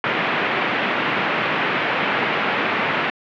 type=band-pass noise; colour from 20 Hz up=white; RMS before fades=-21 dBFS; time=0.04-3.1 s; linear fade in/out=2 ms; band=140 to 2600 Hz; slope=24 dB/octave; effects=low-pass 4000 Hz 12 dB/octave